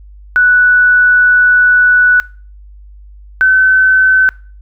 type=tone pair in turn; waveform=sine; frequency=1480 / 1523.4 Hz; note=F#6 / G6; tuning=0 / -50 cents; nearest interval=minor second; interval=50 cents; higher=second; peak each=-5 dBFS; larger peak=neither; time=0.36-2.2 / 3.41-4.29 s; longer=first; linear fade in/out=0 ms; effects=noise-tail reverb RT60 0.4 s tail -23 dB re dry + added 50 Hz sine -33 dBFS peak until 4.61 s